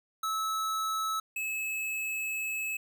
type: tone pair in turn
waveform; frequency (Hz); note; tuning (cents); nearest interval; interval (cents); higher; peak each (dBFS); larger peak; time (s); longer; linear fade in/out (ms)
square; 1300 / 2591; E6 / E7; -24 / -30; octave; 1194; second; -30 / -32; first; 0.23-1.2 / 1.36-2.77; second; 5
effects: none